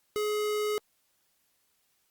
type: tone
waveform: square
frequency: 421.5 Hz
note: G#4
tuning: 26 cents sharp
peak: -28 dBFS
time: 0.16-0.78 s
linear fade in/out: 0 ms
effects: white hiss -72 dBFS RMS until 2.1 s + Opus 48 kbps